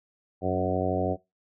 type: harmonic tone with a mistuned harmonic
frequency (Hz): 92.5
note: F#2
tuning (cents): 0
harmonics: 1 / 2 / 3 / 4 / 5 / 6 / 7 / 8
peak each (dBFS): -32 / -32 / -32 / -32 / -32 / -32 / -32 / -32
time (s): 0.41-1.17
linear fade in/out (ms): 50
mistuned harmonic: 2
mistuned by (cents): -23
effects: noise-tail reverb RT60 0.2 s tail -20 dB re dry